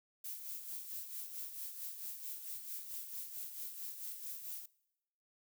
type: noise with tremolo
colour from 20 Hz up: violet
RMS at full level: -43 dBFS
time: 0.24-4.66 s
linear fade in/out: 5 ms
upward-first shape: sine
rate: 4.5 Hz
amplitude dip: 55%
effects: noise-tail reverb RT60 0.9 s tail -23 dB re dry